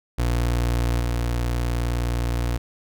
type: tone with level steps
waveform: 30% pulse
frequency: 59.3 Hz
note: A#1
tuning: 30 cents sharp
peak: -17 / -19 dBFS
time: 0.18-2.58 s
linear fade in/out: 10 ms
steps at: 0.99 s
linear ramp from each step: 20 ms
effects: none